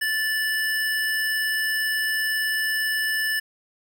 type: tone pair together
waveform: square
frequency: 1751 / 2941 Hz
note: A6 / F#7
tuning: -9 / -11 cents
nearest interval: major sixth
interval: 898 cents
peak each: -23 / -34 dBFS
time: 0.01-3.4 s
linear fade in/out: 10 ms
effects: none